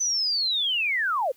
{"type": "linear sweep", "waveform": "sine", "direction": "down", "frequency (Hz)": [6100, 466.2], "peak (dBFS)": -22, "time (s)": [0, 1.32], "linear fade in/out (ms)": 10, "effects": ["white hiss -59 dBFS RMS until 1.36 s"]}